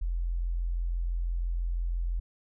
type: tone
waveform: sine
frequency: 43 Hz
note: F1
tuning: 26 cents flat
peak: -27 dBFS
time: 0.01-2.2 s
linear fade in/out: 10 ms
effects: none